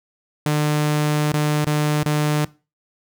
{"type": "tone with dropouts", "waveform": "sawtooth", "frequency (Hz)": 150, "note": "D3", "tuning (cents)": 37, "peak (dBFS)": -13, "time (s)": [0.46, 2.45], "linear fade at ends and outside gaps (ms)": 2, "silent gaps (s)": [[1.319, 1.337], [1.645, 1.669], [2.031, 2.059]], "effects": ["noise-tail reverb RT60 0.3 s tail -20 dB re dry"]}